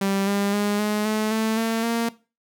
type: tone with pitch steps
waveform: sawtooth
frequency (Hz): 196.1 / 200.8 / 205.6 / 210.5 / 215.6 / 220.8 / 226 / 231.5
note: G3 / G3 / G#3 / G#3 / A3 / A3 / A3 / A#3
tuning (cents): +1 / +42 / -17 / +24 / -35 / +6 / +47 / -12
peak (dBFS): -17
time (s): 0.01-2.09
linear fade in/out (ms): 5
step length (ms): 260
effects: noise-tail reverb RT60 0.3 s tail -18 dB re dry